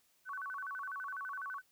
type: tone with vibrato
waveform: sine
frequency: 1301 Hz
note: E6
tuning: 23 cents flat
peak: -39 dBFS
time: 0.25-1.62 s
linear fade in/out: 50 ms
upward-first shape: square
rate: 12 Hz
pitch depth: 260 cents each way
effects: white hiss -72 dBFS RMS until 1.71 s